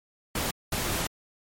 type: noise bursts at uneven times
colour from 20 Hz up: pink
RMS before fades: -29 dBFS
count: 2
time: 0.35-0.51 / 0.72-1.07 s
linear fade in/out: 5 ms
effects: MP3 64 kbps